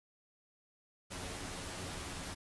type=noise with comb filter; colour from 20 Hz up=pink; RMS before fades=-43 dBFS; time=1.1-2.35 s; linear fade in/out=20 ms; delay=11 ms; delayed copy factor=+0.5; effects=resampled to 24000 Hz

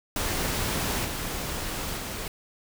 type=noise with level steps; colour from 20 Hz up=pink; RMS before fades=-28 / -32 / -34 dBFS; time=0.16-2.28 s; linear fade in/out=2 ms; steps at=1.04 / 1.96 s; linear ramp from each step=20 ms; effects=none

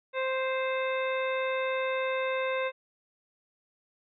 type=harmonic tone; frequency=523.3 Hz; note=C5; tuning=in tune; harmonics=1 / 2 / 3 / 4 / 5 / 7; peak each=-29 / -35 / -38 / -37 / -39 / -44 dBFS; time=0.13-2.72 s; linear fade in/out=50 ms; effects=none

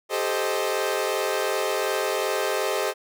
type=chord; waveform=sawtooth; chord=A half-diminished seventh; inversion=third; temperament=equal with one note detuned; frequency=392 / 434.7 / 523.3 / 622.3 Hz; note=G4 / A4 / C5 / Eb5; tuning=0 / -21 / 0 / 0 cents; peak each=-25 dBFS; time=0.09-2.94 s; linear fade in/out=50 ms; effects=none

